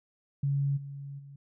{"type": "tone with level steps", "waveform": "sine", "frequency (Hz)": 140.1, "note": "C#3", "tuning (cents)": 19, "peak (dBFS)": [-25, -38, -45], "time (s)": [0.43, 1.36], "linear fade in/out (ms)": 5, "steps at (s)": [0.76, 1.18], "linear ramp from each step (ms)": 20, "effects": []}